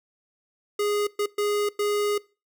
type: tone bursts at uneven times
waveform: square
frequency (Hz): 413.4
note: G#4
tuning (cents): -8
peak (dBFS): -23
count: 4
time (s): 0.79-1.07 / 1.19-1.26 / 1.38-1.69 / 1.79-2.18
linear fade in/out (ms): 5
effects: noise-tail reverb RT60 0.3 s tail -21 dB re dry